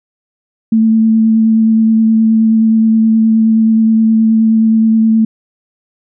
sine tone with vibrato, 222.2 Hz, A3, 17 cents sharp, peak -6 dBFS, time 0.72-5.25 s, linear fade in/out 5 ms, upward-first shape sine, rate 9.5 Hz, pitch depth 13 cents each way, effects none

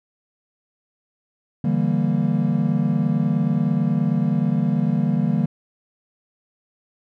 triangle chord, E half-diminished seventh, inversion third, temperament equal with one note detuned, 146.83 / 166.54 / 196 / 233.1 Hz, D3 / E3 / G3 / Bb3, 0 / +18 / 0 / 0 cents, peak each -21 dBFS, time 1.64-5.46 s, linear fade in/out 5 ms, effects none

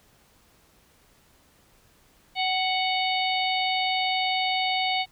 harmonic tone with a mistuned harmonic, 740 Hz, F#5, in tune, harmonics 1 / 3 / 4 / 5 / 6, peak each -26 / -29 / -31 / -31 / -34 dBFS, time 2.35-5.06 s, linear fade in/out 50 ms, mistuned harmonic 1, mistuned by +25 cents, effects pink hiss -60 dBFS RMS until 5.11 s

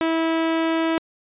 sawtooth tone, 325.9 Hz, E4, 20 cents flat, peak -15 dBFS, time 0.01-0.98 s, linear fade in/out 0 ms, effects resampled to 8000 Hz

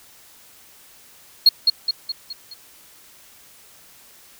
sine tone with echo, 4300 Hz, C8, 47 cents sharp, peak -4 dBFS, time 1.46-1.49 s, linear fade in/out 5 ms, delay 210 ms, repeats 5, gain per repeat -6 dB, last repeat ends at 2.54 s, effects tanh soft clip ceiling -6 dBFS + white hiss -49 dBFS RMS until 4.39 s

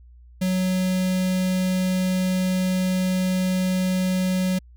square tone with notch filter, 185 Hz, F#3, in tune, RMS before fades -22 dBFS, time 0.41-4.59 s, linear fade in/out 10 ms, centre 1100 Hz, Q 0.96, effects added 60 Hz sine -45 dBFS peak until 4.76 s

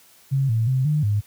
sine tone with pitch steps, 136 / 112.4 / 130.6 / 150.9 / 103.5 Hz, C#3 / A2 / C3 / D3 / G#2, -33 / +37 / -3 / +47 / -5 cents, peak -17 dBFS, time 0.31-1.21 s, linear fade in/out 20 ms, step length 180 ms, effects white hiss -53 dBFS RMS until 1.26 s + high-pass 60 Hz 12 dB/octave

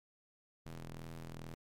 sawtooth ring-modulated tone, 82.5 Hz, E2, 2 cents sharp, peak -38 dBFS, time 0.66-1.54 s, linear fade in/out 0 ms, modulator 62.4 Hz, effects MP3 64 kbps

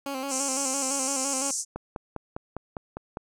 15% pulse tone with vibrato, 270 Hz, C#4, 45 cents flat, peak -24 dBFS, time 0.06-1.51 s, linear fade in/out 2 ms, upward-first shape square, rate 5.9 Hz, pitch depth 51 cents each way
white band-pass noise, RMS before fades -30 dBFS, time 0.28-1.65 s, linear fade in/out 50 ms, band 5700 to 8700 Hz, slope 48 dB/octave
click train, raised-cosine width 1 ms, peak -19 dBFS, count 8, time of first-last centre 1.76-3.171 s, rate 4.96 Hz
effects none

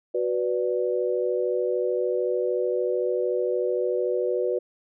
sine chord, B minor, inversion second, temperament equal, 370 / 493.9 / 587.3 Hz, F#4 / B4 / D5, 0 / 0 / 0 cents, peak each -26 / -25 / -30 dBFS, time 0.14-4.59 s, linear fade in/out 10 ms, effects none

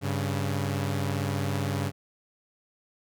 sawtooth tone pair together, 98 / 139.4 Hz, G2 / C#3, 0 / +10 cents, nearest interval tritone, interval 610 cents, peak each -25 / -26 dBFS, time 0.01-1.92 s, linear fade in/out 50 ms, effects none

